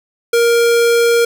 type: tone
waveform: square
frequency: 468.8 Hz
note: A#4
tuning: 10 cents sharp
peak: -10 dBFS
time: 0.33-1.25 s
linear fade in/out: 5 ms
effects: none